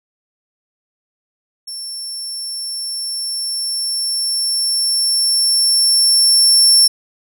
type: tone with level ramp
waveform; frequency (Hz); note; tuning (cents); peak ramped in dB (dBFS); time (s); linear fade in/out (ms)
30% pulse; 5420; E8; +47; -22 to -3; 1.67-6.88; 10
effects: none